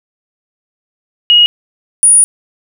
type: tone pair in turn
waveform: sine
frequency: 2887 / 9652 Hz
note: F#7 / D9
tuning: -43 / +46 cents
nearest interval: octave + major sixth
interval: 2089 cents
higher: second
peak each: -3 dBFS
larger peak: neither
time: 1.3-1.46 / 2.03-2.24 s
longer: second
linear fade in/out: 0 ms
effects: none